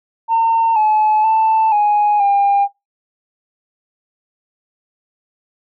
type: tone with pitch steps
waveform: sine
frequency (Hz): 909 / 858 / 883 / 832 / 802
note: A#5 / A5 / A5 / G#5 / G5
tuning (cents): -44 / -44 / +6 / +3 / +39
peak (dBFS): -9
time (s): 0.28-2.68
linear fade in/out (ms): 50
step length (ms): 480
effects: noise-tail reverb RT60 0.2 s tail -22 dB re dry + tanh soft clip ceiling -8 dBFS